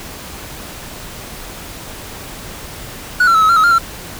triangle tone with pitch steps, 1469 / 1357 / 1301 / 1281 / 1373 / 1278 / 1398 / 1353 Hz, F#6 / E6 / E6 / E6 / F6 / D#6 / F6 / E6, -13 / +50 / -23 / -50 / -30 / +46 / +1 / +45 cents, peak -6 dBFS, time 3.2-3.784 s, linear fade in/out 5 ms, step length 73 ms, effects pink hiss -31 dBFS RMS until 4.19 s

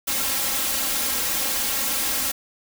white noise with comb filter, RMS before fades -24 dBFS, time 0.07-2.32 s, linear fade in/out 10 ms, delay 3.7 ms, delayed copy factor +0.95, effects none

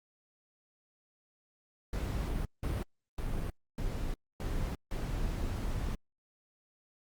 brown noise bursts at uneven times, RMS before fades -34 dBFS, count 6, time 1.93-2.45 / 2.63-2.83 / 3.18-3.5 / 3.78-4.14 / 4.4-4.75 / 4.91-5.95 s, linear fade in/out 2 ms, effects Opus 48 kbps

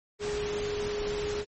sine tone in noise, 415.3 Hz, G#4, in tune, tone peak -30 dBFS, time 0.19-1.45 s, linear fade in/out 50 ms, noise pink, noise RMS -37 dBFS, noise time 0.19-1.45 s, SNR +4 dB, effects low-pass 9000 Hz 12 dB/octave + MP3 32 kbps

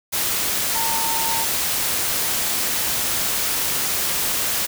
sine tone in noise, 908 Hz, A#5, 46 cents flat, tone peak -25 dBFS, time 0.74-1.45 s, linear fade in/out 20 ms, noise white, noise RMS -22 dBFS, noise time 0.12-4.67 s, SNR -6 dB, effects none

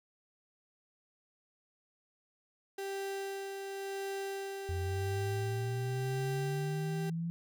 35% pulse tone with tremolo, 392 Hz, G4, in tune, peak -34 dBFS, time 2.78-7.1 s, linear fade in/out 5 ms, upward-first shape sine, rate 0.92 Hz, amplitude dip 35%
sine linear sweep, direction up, 85.5 to 170 Hz, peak -33 dBFS, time 4.69-7.3 s, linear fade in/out 0 ms
effects none

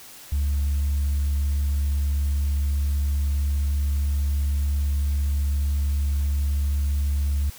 sine tone, 71.2 Hz, C#2, 47 cents sharp, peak -18 dBFS, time 0.32-7.5 s, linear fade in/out 5 ms, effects tanh soft clip ceiling -18 dBFS + white hiss -44 dBFS RMS until 7.58 s

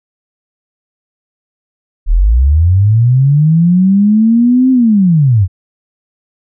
sine linear two-way sweep, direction up then down, 34.4 to 262.6 to 85.6 Hz, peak -5 dBFS, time 2.06-5.48 s, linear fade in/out 50 ms, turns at 4.71 s, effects none

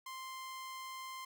sawtooth tone, 1046.5 Hz, C6, in tune, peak -40 dBFS, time 0.06-1.25 s, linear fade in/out 5 ms, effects none

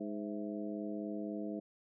harmonic tone with a mistuned harmonic, 103.83 Hz, G#2, in tune, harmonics 2 / 3 / 4 / 5 / 6, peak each -41 / -41 / -47 / -48 / -47 dBFS, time 0-1.6 s, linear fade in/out 10 ms, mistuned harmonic 6, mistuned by +91 cents, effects none

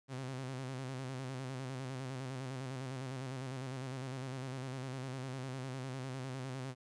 sawtooth tone with vibrato, 130.81 Hz, C3, in tune, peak -36 dBFS, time 0.08-6.75 s, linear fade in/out 50 ms, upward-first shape square, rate 9.9 Hz, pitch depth 53 cents each way, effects resampled to 22050 Hz + 13-bit

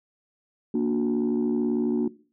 sine chord, Bb augmented, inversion none, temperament just, 233.1 / 291.4 / 364.2 Hz, Bb3 / D4 / F#4, 0 / -13 / -27 cents, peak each -23 / -25 / -26 dBFS, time 0.74-2.08 s, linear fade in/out 5 ms, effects noise-tail reverb RT60 0.4 s tail -19 dB re dry + tanh soft clip ceiling -17 dBFS

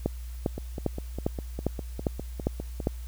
two click trains, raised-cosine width 2 ms, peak -20 / -11 dBFS, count 12 / 8, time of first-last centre 0.58-2.802 / 0.06-2.871 s, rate 4.95 / 2.49 Hz, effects added 60 Hz sine -35 dBFS peak until 3.07 s + white hiss -54 dBFS RMS until 3.07 s

